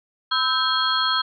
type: tone cluster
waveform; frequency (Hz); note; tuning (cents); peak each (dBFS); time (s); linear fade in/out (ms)
sine; 1010 / 1302 / 1564 / 3273 / 4251; B5 / E6 / G6 / G#7 / C8; +39 / -22 / -4 / -26 / +27; -28 / -23 / -27 / -24 / -25; 0.31-1.22; 10
effects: none